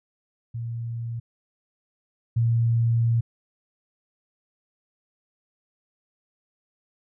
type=tone pair in turn; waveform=sine; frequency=116.54 / 116.11 Hz; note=A#2 / A#2; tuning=0 / -6 cents; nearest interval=unison; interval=6 cents; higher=first; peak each=-28 / -18 dBFS; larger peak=second; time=0.54-1.2 / 2.36-3.21 s; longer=second; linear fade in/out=10 ms; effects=none